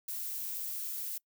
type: noise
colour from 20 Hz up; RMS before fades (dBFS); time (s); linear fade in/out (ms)
violet; -38; 0.08-1.18; 5
effects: noise-tail reverb RT60 0.1 s tail -24 dB re dry